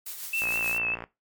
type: noise with tremolo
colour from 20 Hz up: blue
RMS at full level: -35 dBFS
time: 0.06-0.78 s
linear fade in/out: 5 ms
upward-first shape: triangle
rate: 6.8 Hz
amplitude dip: 55%
type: tone with vibrato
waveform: sine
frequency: 2637 Hz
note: E7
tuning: in tune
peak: -25 dBFS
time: 0.33-0.95 s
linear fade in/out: 5 ms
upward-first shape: sine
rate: 5 Hz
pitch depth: 33 cents each way
type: click train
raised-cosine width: 0.5 ms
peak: -21 dBFS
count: 37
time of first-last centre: 0.42-1.04 s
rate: 58.1 Hz
effects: noise-tail reverb RT60 0.2 s tail -18 dB re dry + MP3 96 kbps